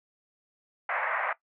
white band-pass noise, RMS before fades -30 dBFS, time 0.89-1.33 s, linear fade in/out 5 ms, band 570 to 2100 Hz, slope 48 dB/octave, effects noise-tail reverb RT60 0.1 s tail -17 dB re dry

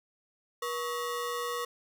35% pulse ring-modulated tone, 796 Hz, G5, 26 cents sharp, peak -27 dBFS, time 0.62-1.65 s, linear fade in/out 5 ms, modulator 314 Hz, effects none

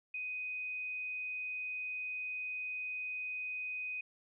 sine tone, 2500 Hz, D#7, 8 cents sharp, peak -37 dBFS, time 0.14-4.01 s, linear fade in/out 5 ms, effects none

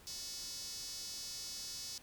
square tone with high-pass filter, 200 Hz, G3, 35 cents sharp, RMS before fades -45 dBFS, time 0.07-1.98 s, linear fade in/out 0 ms, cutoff 5100 Hz, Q 3.7, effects pink hiss -60 dBFS RMS until 2.02 s

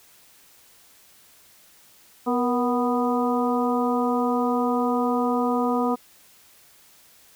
harmonic tone with a mistuned harmonic, 246.9 Hz, B3, in tune, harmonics 1 / 2 / 3 / 4 / 5, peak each -23 / -26 / -28 / -29 / -30 dBFS, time 2.26-5.96 s, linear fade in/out 20 ms, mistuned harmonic 2, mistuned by -55 cents, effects white hiss -54 dBFS RMS until 7.35 s

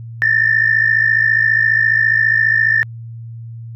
sine tone pair together, 1760 / 1814.7 Hz, A6 / A#6, 0 / -47 cents, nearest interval minor second, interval 53 cents, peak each -13 dBFS, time 0.22-2.83 s, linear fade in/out 0 ms, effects tanh soft clip ceiling -3 dBFS + added 115 Hz sine -28 dBFS peak until 3.75 s

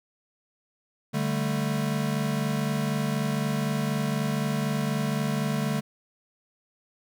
square chord, D suspended fourth, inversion none, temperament equal, 146.83 / 196 / 220 Hz, D3 / G3 / A3, 0 / 0 / 0 cents, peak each -29 / -32 / -30 dBFS, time 1.13-5.81 s, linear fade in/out 20 ms, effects none

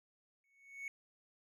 triangle tone with exponential growth, 2217 Hz, C#7, in tune, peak -37 dBFS, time 0.44-0.88 s, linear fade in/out 1 ms, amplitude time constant 95 ms, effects none

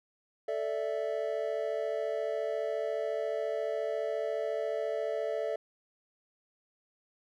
triangle chord, A suspended fourth, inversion none, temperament equal with one note detuned, 440 / 585 / 659.3 Hz, A4 / D5 / E5, 0 / -7 / 0 cents, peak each -33 dBFS, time 0.48-5.56 s, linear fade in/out 5 ms, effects none

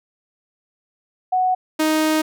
sine / sawtooth tone pair in turn, 740 / 312 Hz, F#5 / D#4, 0 / +5 cents, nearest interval octave + minor third, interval 1495 cents, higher first, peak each -15 / -12 dBFS, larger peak second, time 1.32-1.55 / 1.79-2.22 s, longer second, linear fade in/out 10 ms, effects none

